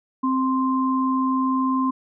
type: tone pair together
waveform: sine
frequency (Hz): 262.2 / 1046.5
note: C4 / C6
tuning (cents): +4 / 0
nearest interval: 2 octaves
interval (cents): 2396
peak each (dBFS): -20 / -23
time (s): 0.23-1.91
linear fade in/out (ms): 10
effects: none